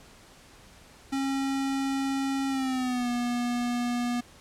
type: tone with pitch glide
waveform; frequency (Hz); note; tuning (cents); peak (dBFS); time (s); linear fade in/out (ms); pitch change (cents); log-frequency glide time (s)
square; 271.6 to 242; C#4 to B3; -35 to -35; -27; 1.12-4.21; 10; -200; 2.48-3.09
effects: pink hiss -53 dBFS RMS until 4.4 s + low-pass 10000 Hz 12 dB/octave